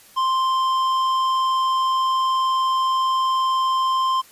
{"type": "tone with tanh clipping", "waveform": "sine", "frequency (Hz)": 1046.5, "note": "C6", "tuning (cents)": 0, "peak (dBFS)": -19, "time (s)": [0.16, 4.22], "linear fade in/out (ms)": 20, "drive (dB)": 10, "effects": ["white hiss -49 dBFS RMS until 4.31 s", "resampled to 32000 Hz"]}